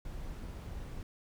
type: noise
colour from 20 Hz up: brown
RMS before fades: -42 dBFS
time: 0.05-1.03 s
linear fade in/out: 2 ms
effects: none